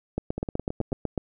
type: two click trains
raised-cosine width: 2 ms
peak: -13 / -17 dBFS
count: 9 / 6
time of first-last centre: 0.18-1.178 / 0.38-0.921 s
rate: 8.02 / 9.25 Hz
effects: none